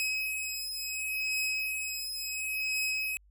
sawtooth beating tone pair, 2547 / 2547.71 Hz, D#7 / D#7, +40 / +40 cents, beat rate 0.71 Hz, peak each -31 / -31 dBFS, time 0-3.17 s, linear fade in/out 0 ms, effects added 50 Hz sine -58 dBFS peak until 3.3 s

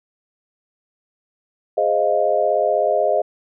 sine chord, F minor seventh, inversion first, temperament equal, 415.3 / 523.3 / 622.3 / 698.5 Hz, Ab4 / C5 / Eb5 / F5, 0 / 0 / 0 / 0 cents, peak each -23 / -22 / -18 / -21 dBFS, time 1.77-3.22 s, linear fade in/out 10 ms, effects none

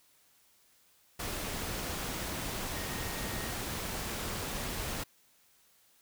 sine tone in noise, 1864.7 Hz, A#6, in tune, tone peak -47 dBFS, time 2.75-3.53 s, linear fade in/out 10 ms, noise pink, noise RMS -37 dBFS, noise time 1.19-5.04 s, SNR -13 dB, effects white hiss -66 dBFS RMS until 6.01 s

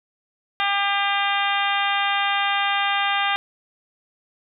harmonic tone, 400 Hz, G4, 35 cents sharp, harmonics 2 / 3 / 4 / 5 / 6 / 7 / 8 / 9, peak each -24 / -26 / -27 / -28 / -29 / -29 / -30 / -31 dBFS, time 0.6-3.36 s, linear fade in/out 0 ms, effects none

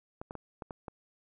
clicks, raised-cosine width 1 ms, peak -26 dBFS, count 6, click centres 0.215 / 0.309 / 0.353 / 0.622 / 0.708 / 0.882 s, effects none

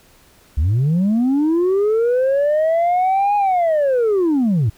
sine linear two-way sweep, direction up then down, 65.41 to 830.6 to 95.1 Hz, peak -11 dBFS, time 0.57-4.7 s, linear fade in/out 10 ms, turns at 3.36 s, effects tanh soft clip ceiling -12 dBFS + pink hiss -51 dBFS RMS until 4.77 s

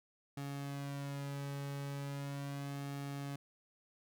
sawtooth tone with flanger, 140.6 Hz, C#3, 25 cents sharp, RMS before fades -42 dBFS, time 0.37-3.36 s, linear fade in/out 5 ms, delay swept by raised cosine 2 to 2.92 ms, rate 0.38 Hz, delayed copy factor -0.65, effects none

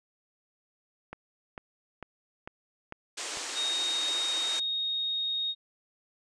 click train, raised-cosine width 0.5 ms, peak -24 dBFS, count 6, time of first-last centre 1.13-3.372 s, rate 2.23 Hz
white band-pass noise, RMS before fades -37 dBFS, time 3.17-4.6 s, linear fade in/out 10 ms, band 280 to 8400 Hz, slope 48 dB/octave
sine tone, 3729 Hz, A#7, in tune, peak -28 dBFS, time 3.54-5.55 s, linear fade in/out 50 ms
effects none

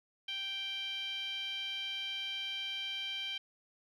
10% pulse tone with band-pass filter, 784 Hz, G5, in tune, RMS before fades -39 dBFS, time 0.28-3.38 s, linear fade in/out 5 ms, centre 2900 Hz, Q 6.9, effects none

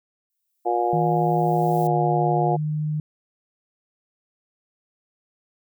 violet noise with exponential growth, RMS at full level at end -40 dBFS, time 0.3-1.87 s, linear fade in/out 0 ms, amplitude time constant 340 ms
harmonic tone, 119.2 Hz, A#2, 39 cents sharp, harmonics 3 / 4 / 5 / 6 / 7, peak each -25 / -28 / -32 / -22 / -27 dBFS, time 0.65-2.57 s, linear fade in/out 20 ms
sine tone with pitch glide, 160 to 152.33 Hz, D#3 to D#3, +49 to -36 cents, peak -22 dBFS, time 0.93-3 s, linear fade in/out 2 ms, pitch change -85 cents, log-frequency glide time 1.81-1.92 s
effects none

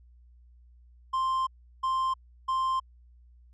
triangle tone bursts at uneven times, 1050 Hz, C6, 6 cents sharp, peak -23 dBFS, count 3, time 1.13-1.47 / 1.83-2.14 / 2.48-2.8 s, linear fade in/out 10 ms, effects added 60 Hz sine -53 dBFS peak until 3.53 s + resampled to 22050 Hz

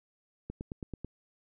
click train, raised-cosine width 3 ms, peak -25 dBFS, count 6, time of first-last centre 0.5-1.046 s, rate 9.15 Hz, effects none

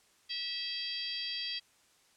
harmonic tone with a mistuned harmonic, 650 Hz, E5, 24 cents flat, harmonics 3 / 4 / 5 / 6 / 7 / 8, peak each -47 / -46 / -39 / -45 / -38 / -51 dBFS, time 0.29-1.6 s, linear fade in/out 20 ms, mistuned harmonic 7, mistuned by +47 cents, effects white hiss -66 dBFS RMS until 2.16 s + low-pass 9000 Hz 12 dB/octave

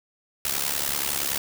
white noise with amplitude modulation, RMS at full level -23 dBFS, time 0.45-1.38 s, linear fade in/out 2 ms, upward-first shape sine, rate 70.6 Hz, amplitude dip 85%, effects none

